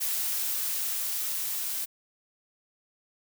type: noise with level ramp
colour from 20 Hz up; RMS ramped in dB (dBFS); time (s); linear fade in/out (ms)
blue; -29 to -32; 0-1.86; 20
effects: none